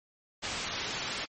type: low-pass noise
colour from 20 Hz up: white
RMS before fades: -36 dBFS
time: 0.42-1.26 s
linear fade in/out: 20 ms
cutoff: 4900 Hz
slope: 12 dB/octave
effects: MP3 32 kbps